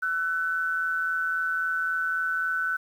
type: tone pair together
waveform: sine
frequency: 1336.3 / 1500 Hz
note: E6 / F#6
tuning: +23 / +23 cents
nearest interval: major second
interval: 200 cents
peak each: -32 / -25 dBFS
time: 0.02-2.77 s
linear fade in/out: 10 ms
effects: 9-bit